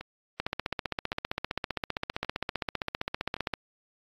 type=two click trains; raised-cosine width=0.3 ms; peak=-22 / -13 dBFS; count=4 / 49; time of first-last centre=0.01-3.366 / 0.4-3.537 s; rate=0.894 / 15.3 Hz; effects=AAC 32 kbps